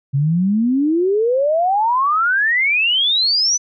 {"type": "exponential sweep", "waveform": "sine", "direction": "up", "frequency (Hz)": [133.3, 6100], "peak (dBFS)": -13, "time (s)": [0.13, 3.58], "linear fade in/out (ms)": 20, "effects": []}